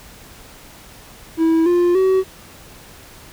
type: tone with pitch steps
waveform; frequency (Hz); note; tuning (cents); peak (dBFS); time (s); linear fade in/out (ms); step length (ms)
triangle; 325.6 / 351 / 378.4; E4 / F4 / F#4; -21 / +9 / +39; -10; 1.37-2.24; 50; 290
effects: pink hiss -42 dBFS RMS until 3.32 s